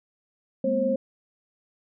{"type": "tone cluster", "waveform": "sine", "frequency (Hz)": [204.3, 231.5, 253.4, 534], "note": ["G#3", "A#3", "B3", "C5"], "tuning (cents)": [-28, -12, 45, 35], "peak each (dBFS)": [-30, -30, -29, -23], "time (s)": [0.64, 0.96], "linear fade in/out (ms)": 5, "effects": []}